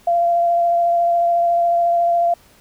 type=tone with vibrato; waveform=sine; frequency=688 Hz; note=F5; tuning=26 cents flat; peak=-13 dBFS; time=0.07-2.34 s; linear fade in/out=5 ms; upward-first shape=sine; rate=14 Hz; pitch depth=12 cents each way; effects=pink hiss -51 dBFS RMS until 2.6 s